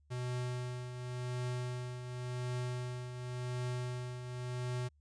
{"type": "tone with tremolo", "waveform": "square", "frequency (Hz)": 124.4, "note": "B2", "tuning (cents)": 13, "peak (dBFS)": -35, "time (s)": [0.1, 4.89], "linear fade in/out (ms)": 20, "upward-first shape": "triangle", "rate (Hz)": 0.91, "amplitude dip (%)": 60, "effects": ["added 73 Hz sine -65 dBFS peak until 5 s", "resampled to 22050 Hz"]}